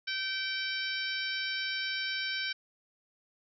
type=harmonic tone; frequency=772 Hz; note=G5; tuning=27 cents flat; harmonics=2 / 3 / 4 / 5 / 6 / 7; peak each=-36 / -38 / -39 / -40 / -41 / -41 dBFS; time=0.07-2.53 s; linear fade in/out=10 ms; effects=none